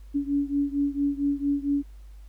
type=beating tone pair; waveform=sine; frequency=282.2 / 286.6 Hz; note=C#4 / D4; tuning=+31 / -42 cents; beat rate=4.4 Hz; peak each=-25 / -27 dBFS; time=0.14-1.83 s; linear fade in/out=20 ms; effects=added 50 Hz sine -42 dBFS peak until 2.28 s + pink hiss -64 dBFS RMS until 2.28 s